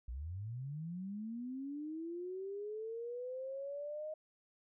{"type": "linear sweep", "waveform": "sine", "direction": "up", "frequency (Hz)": [55, 625], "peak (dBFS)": -40, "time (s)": [0.08, 4.14], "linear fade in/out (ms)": 5, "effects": []}